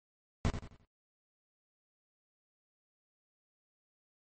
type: noise with echo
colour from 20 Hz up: brown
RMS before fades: -29 dBFS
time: 0.45-0.5 s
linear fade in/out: 0 ms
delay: 87 ms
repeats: 4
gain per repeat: -9 dB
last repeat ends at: 0.848 s
effects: noise-tail reverb RT60 0.1 s tail -17 dB re dry + MP3 32 kbps